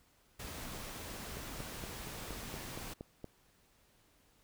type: noise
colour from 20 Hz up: pink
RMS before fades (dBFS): -45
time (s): 0.39-2.94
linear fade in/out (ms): 10
type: click train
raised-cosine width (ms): 2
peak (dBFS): -30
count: 9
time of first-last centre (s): 1.37-3.244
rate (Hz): 4.27
effects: pink hiss -69 dBFS RMS until 4.43 s